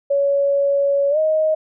sine tone with pitch glide, 561 to 626.1 Hz, C#5 to D#5, +21 to +11 cents, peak -14 dBFS, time 0.1-1.55 s, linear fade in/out 10 ms, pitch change +190 cents, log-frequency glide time 1.1-1.18 s, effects none

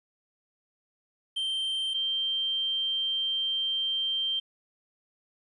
triangle / sine tone pair in turn, 3136 / 3150 Hz, G7 / G7, 0 / +8 cents, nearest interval unison, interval 8 cents, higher second, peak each -26 dBFS, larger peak neither, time 1.36-1.94 / 1.94-4.4 s, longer second, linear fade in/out 10 ms, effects resampled to 24000 Hz + 11-bit

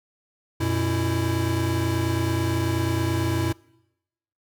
square tone cluster, 91.5 / 120.1 / 330.4 Hz, F#2 / B2 / E4, -19 / -48 / +4 cents, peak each -27 dBFS, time 0.6-3.53 s, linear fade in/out 10 ms, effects noise-tail reverb RT60 0.9 s tail -24 dB re dry

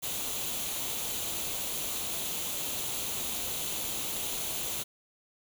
white noise with comb filter, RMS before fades -34 dBFS, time 0.02-4.84 s, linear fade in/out 20 ms, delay 0.29 ms, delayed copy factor +0.55, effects none

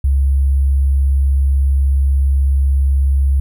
sine tone with sample-and-hold, 68.2 Hz, C#2, 28 cents flat, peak -10 dBFS, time 0.04-3.4 s, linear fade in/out 5 ms, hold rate 11025 Hz, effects none

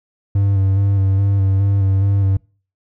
triangle tone with vibrato, 98 Hz, G2, in tune, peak -10 dBFS, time 0.35-2.37 s, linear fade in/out 5 ms, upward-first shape square, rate 2.4 Hz, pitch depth 24 cents each way, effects noise-tail reverb RT60 0.4 s tail -25 dB re dry

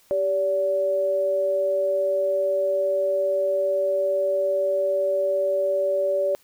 sine tone pair together, 392 / 574.4 Hz, G4 / D5, 0 / -39 cents, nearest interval perfect fifth, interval 661 cents, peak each -28 / -20 dBFS, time 0.11-6.35 s, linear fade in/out 0 ms, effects white hiss -58 dBFS RMS until 6.43 s

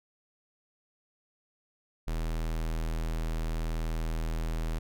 square tone, 40.36 Hz, E1, 36 cents flat, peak -30 dBFS, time 2.07-4.79 s, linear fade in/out 10 ms, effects none

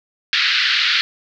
white band-pass noise, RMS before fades -17 dBFS, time 0.33-1.01 s, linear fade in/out 0 ms, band 1400 to 4500 Hz, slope 48 dB/octave, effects none

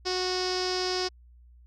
sawtooth tone with low-pass filter, 367.3 Hz, F#4, 13 cents flat, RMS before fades -29 dBFS, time 0.05-1.09 s, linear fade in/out 20 ms, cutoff 5100 Hz, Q 7.9, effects added 60 Hz sine -51 dBFS peak until 1.66 s

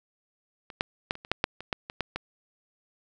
clicks, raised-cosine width 0.3 ms, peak -26 / -9 / -10 / -26 / -28 / -8 / -6 / -23 / -11 / -20 / -12 / -15 dBFS, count 12, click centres 0.702 / 0.809 / 1.109 / 1.154 / 1.249 / 1.316 / 1.441 / 1.606 / 1.728 / 1.899 / 2.007 / 2.16 s, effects none

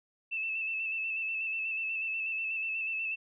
sine tone with vibrato, 2637 Hz, E7, in tune, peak -31 dBFS, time 0.31-3.16 s, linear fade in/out 20 ms, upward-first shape square, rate 8.2 Hz, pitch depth 26 cents each way, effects none

